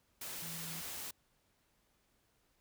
sine tone in noise, 164.81 Hz, E3, in tune, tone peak -48 dBFS, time 0.42-0.81 s, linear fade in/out 5 ms, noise white, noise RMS -44 dBFS, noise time 0.21-1.11 s, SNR -7 dB, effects pink hiss -75 dBFS RMS until 2.6 s

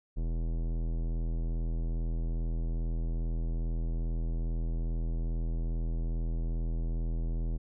sine tone with tanh clipping, 41.2 Hz, E1, in tune, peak -31 dBFS, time 0.16-7.58 s, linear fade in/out 20 ms, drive 18 dB, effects none

